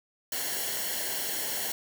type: noise with comb filter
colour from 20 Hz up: white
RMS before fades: -32 dBFS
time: 0.32-1.72 s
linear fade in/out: 2 ms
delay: 0.81 ms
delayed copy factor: -0.65
effects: none